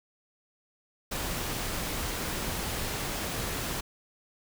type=noise; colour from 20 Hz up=pink; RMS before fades=-33 dBFS; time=1.11-3.81 s; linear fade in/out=10 ms; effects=none